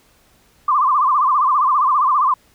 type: tone with vibrato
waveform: sine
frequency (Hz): 1108.7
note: C#6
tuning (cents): 0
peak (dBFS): -12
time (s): 0.68-2.34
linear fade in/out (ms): 5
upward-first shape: sine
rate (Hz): 15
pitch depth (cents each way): 160
effects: pink hiss -55 dBFS RMS until 2.54 s